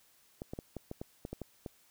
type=clicks; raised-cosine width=2 ms; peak=-26 dBFS; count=10; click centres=0.419 / 0.535 / 0.589 / 0.767 / 0.914 / 1.015 / 1.251 / 1.33 / 1.417 / 1.662 s; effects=white hiss -66 dBFS RMS until 1.9 s